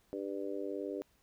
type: harmonic tone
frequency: 98.8 Hz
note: G2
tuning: 14 cents sharp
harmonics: 3 / 4 / 5 / 6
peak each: -41 / -40 / -42 / -45 dBFS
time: 0.13-1.02 s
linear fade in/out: 0 ms
effects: pink hiss -71 dBFS RMS until 1.22 s